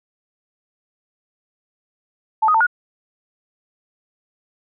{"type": "tone with pitch steps", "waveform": "sine", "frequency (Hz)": [877, 1248, 895, 1443], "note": ["A5", "D#6", "A5", "F#6"], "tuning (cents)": [-6, 5, 29, -44], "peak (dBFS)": -12, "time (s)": [2.42, 2.668], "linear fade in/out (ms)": 10, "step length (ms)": 62, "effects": []}